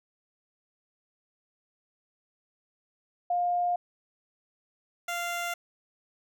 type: tone pair in turn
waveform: sine / 15% pulse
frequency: 707 / 694.1 Hz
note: F5 / F5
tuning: +21 / -11 cents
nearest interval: unison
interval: 32 cents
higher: first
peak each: -24 dBFS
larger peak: neither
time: 3.3-3.76 / 5.08-5.54 s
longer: neither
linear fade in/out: 5 ms
effects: none